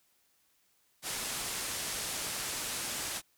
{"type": "low-pass noise", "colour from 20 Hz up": "white", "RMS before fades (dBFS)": -37, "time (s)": [1.02, 3.22], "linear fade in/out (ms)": 50, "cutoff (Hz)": 11000, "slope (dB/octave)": 24, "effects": ["white hiss -71 dBFS RMS until 3.37 s"]}